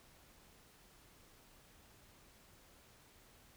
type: silence
effects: pink hiss -64 dBFS RMS until 3.56 s